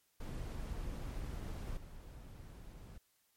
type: noise with level steps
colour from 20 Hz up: brown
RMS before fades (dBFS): -42 / -51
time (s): 0.2-2.98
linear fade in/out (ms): 5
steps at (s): 1.77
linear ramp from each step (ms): 2
effects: white hiss -75 dBFS RMS until 3.36 s + MP3 64 kbps